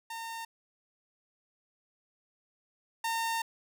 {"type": "tone pair in turn", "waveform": "sawtooth", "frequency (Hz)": [912, 912], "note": ["A#5", "A#5"], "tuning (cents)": [-38, -38], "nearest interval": "unison", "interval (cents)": 0, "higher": "neither", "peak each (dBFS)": [-34, -26], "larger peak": "second", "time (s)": [[0.1, 0.45], [3.04, 3.42]], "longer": "second", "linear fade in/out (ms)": 5, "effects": []}